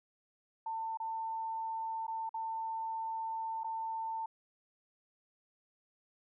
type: tone with dropouts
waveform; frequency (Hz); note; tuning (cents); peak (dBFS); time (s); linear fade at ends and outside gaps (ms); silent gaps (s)
sine; 896; A5; +31; -35; 0.66-4.26; 5; 0.973-1 / 2.068-2.079 / 2.293-2.341 / 3.635-3.643
effects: none